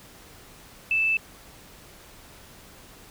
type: tone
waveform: sine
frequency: 2637 Hz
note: E7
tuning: in tune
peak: -20 dBFS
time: 0.91-1.17 s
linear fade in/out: 2 ms
effects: pink hiss -49 dBFS RMS until 3.1 s